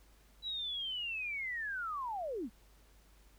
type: linear sweep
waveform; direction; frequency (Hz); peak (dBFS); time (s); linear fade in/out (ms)
sine; down; 3951 to 185; -36; 0.42-2.5; 50
effects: added 50 Hz sine -61 dBFS peak until 3.38 s + pink hiss -67 dBFS RMS until 3.38 s